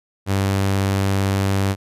sawtooth tone, 97.7 Hz, G2, 5 cents flat, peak -13 dBFS, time 0.26-1.76 s, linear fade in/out 50 ms, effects resampled to 32000 Hz

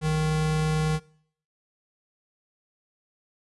square tone pair together, 61.54 / 155.56 Hz, B1 / D#3, -5 / 0 cents, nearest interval octave + major third, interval 1605 cents, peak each -35 / -23 dBFS, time 0.01-1 s, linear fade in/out 50 ms, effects noise-tail reverb RT60 0.6 s tail -22 dB re dry + resampled to 24000 Hz

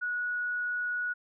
sine tone, 1462 Hz, F#6, 21 cents flat, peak -29 dBFS, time 0.01-1.14 s, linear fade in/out 20 ms, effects none

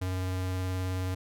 square tone with vibrato, 92.5 Hz, F#2, in tune, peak -30 dBFS, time 0.01-1.15 s, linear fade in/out 10 ms, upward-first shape sine, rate 19 Hz, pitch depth 13 cents each way, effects none

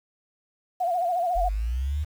sine tone with vibrato, 705 Hz, F5, 16 cents sharp, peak -22 dBFS, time 0.8-1.49 s, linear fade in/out 10 ms, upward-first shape sine, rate 14 Hz, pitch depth 82 cents each way
sine linear sweep, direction up, 41.2 to 77.78 Hz, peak -24 dBFS, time 1.35-2.05 s, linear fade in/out 20 ms
effects 8-bit

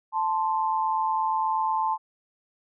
sine tone pair together, 878.2 / 1046.5 Hz, A5 / C6, -4 / 0 cents, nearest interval minor third, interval 304 cents, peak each -24 / -27 dBFS, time 0.12-1.98 s, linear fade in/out 50 ms, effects none

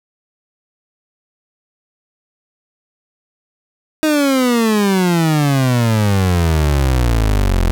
30% pulse exponential sweep, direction down, 315.3 to 41.66 Hz, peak -9 dBFS, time 4.03-7.71 s, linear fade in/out 0 ms, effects none

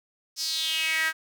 sawtooth tone with high-pass filter sweep, 319.7 Hz, D#4, 47 cents sharp, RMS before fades -27 dBFS, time 0.36-1.13 s, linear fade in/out 50 ms, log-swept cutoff 5400 to 1600 Hz, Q 4.9, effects none

